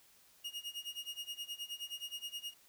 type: tone with tremolo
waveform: 40% pulse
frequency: 2860 Hz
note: F7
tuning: 41 cents sharp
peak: -38 dBFS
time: 0.44-2.54 s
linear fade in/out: 10 ms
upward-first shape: sine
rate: 9.5 Hz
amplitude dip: 90%
effects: white hiss -65 dBFS RMS until 2.68 s